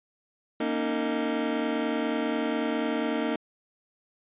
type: tone cluster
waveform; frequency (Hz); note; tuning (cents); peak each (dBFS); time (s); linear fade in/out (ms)
square; 234.5 / 278.7 / 308.8 / 455.1 / 624; A#3 / C#4 / D#4 / A#4 / D#5; +11 / +9 / -13 / -42 / +5; -32 / -34 / -32 / -34 / -35; 0.6-3.36; 5
effects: resampled to 8000 Hz